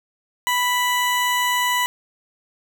20% pulse tone, 987.8 Hz, B5, in tune, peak -13 dBFS, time 0.47-1.86 s, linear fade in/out 0 ms, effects none

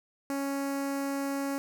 sawtooth tone with notch filter, 277.2 Hz, C#4, in tune, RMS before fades -32 dBFS, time 0.3-1.58 s, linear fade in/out 0 ms, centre 3400 Hz, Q 1.1, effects none

